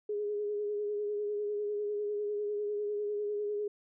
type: tone with vibrato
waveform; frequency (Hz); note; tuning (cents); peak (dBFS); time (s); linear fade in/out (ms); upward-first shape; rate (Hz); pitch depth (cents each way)
sine; 415.3; G#4; 0; -31; 0.09-3.68; 5; sine; 10; 27
effects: none